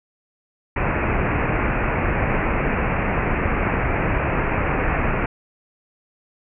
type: low-pass noise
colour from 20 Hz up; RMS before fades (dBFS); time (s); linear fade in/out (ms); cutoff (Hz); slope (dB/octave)
pink; -21; 0.76-5.26; 5; 2600; 96
effects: none